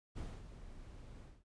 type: noise with ADSR envelope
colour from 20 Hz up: brown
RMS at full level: -42 dBFS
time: 0.15-1.44 s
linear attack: 25 ms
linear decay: 250 ms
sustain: -10 dB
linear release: 230 ms
effects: resampled to 22050 Hz